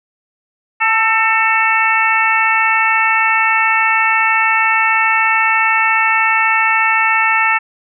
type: harmonic tone with a mistuned harmonic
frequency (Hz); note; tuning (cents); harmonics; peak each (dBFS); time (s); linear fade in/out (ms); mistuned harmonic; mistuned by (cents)
443.4; A4; +13; 2 / 3 / 4 / 5 / 6; -17 / -17 / -17 / -17 / -17; 0.8-7.59; 20; 4; +29
effects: none